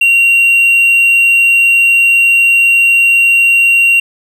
triangle tone with hard clipping, 2754 Hz, F7, 25 cents flat, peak -6 dBFS, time 0.01-4 s, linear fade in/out 5 ms, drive 5 dB, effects none

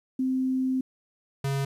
sine / square tone pair in turn, 260 / 137.73 Hz, C4 / C#3, -11 / -11 cents, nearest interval major seventh, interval 1100 cents, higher first, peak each -23 / -26 dBFS, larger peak first, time 0.19-0.81 / 1.44-1.65 s, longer first, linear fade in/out 5 ms, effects resampled to 32000 Hz + 10-bit

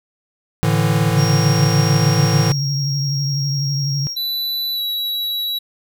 square chord, A suspended fourth, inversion none, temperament equal, 110 / 146.83 / 164.81 Hz, A2 / D3 / E3, 0 / 0 / 0 cents, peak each -19 dBFS, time 0.63-2.52 s, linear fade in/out 0 ms
sine tone with vibrato, 140 Hz, C#3, 18 cents sharp, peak -18 dBFS, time 1.11-4.07 s, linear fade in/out 0 ms, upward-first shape triangle, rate 12 Hz, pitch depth 70 cents each way
triangle tone, 5588 Hz, F8, in tune, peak -22 dBFS, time 1.16-4.17 s, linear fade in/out 50 ms
square tone with pitch glide, 3975 to 3902 Hz, B7 to B7, +10 to -22 cents, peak -20 dBFS, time 4.16-5.59 s, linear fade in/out 10 ms, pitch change -32 cents, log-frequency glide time 4.73-4.81 s
effects none

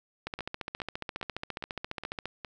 two click trains, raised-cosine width 0.3 ms, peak -22 / -18 dBFS, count 6 / 30, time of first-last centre 0.39-2.448 / 0.27-2.256 s, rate 2.43 / 14.6 Hz, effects none

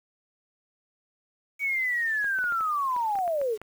sine linear sweep, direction down, 2267 to 402.8 Hz, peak -24 dBFS, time 1.59-3.58 s, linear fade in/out 50 ms
clicks, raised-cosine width 0.5 ms, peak -27 dBFS, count 11, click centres 2.244 / 2.388 / 2.441 / 2.523 / 2.608 / 2.964 / 3.155 / 3.188 / 3.278 / 3.415 / 3.616 s
effects 8-bit

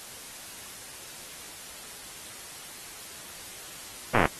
slowing click train, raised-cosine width 0.5 ms, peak -7 dBFS, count 11, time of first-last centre 4.15-4.255 s, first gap 8 ms, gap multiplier 1.06, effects white hiss -43 dBFS RMS until 4.39 s + AAC 32 kbps

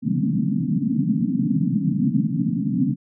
white band-pass noise, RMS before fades -21 dBFS, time 0.02-2.96 s, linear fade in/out 50 ms, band 130 to 280 Hz, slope 96 dB/octave, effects none

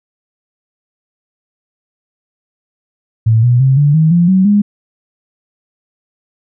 sine tone with pitch steps, 112 / 122.14 / 133.19 / 145.25 / 158.39 / 172.73 / 188.36 / 205.4 Hz, A2 / B2 / C3 / D3 / D#3 / F3 / F#3 / G#3, +31 / -19 / +31 / -19 / +31 / -19 / +31 / -19 cents, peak -6 dBFS, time 3.26-4.62 s, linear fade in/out 10 ms, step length 170 ms, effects none

